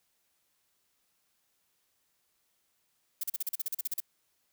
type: noise bursts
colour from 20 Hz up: violet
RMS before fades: -32 dBFS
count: 13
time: 3.21-4.003 s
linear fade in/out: 5 ms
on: 25 ms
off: 39 ms
effects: white hiss -75 dBFS RMS until 4.52 s